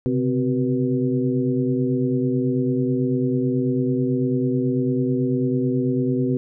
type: tone cluster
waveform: sine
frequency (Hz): 130.2 / 139.3 / 256.9 / 378.5 / 484.9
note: C3 / C#3 / C4 / F#4 / B4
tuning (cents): -8 / +9 / -32 / +39 / -32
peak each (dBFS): -25 / -29 / -21 / -25 / -30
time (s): 0.06-6.37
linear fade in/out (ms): 0
effects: none